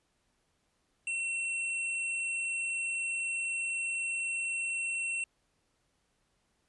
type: tone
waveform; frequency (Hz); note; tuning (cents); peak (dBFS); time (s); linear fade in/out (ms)
square; 2712; E7; +49; -32; 1.07-5.24; 2
effects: pink hiss -75 dBFS RMS until 6.68 s + resampled to 24000 Hz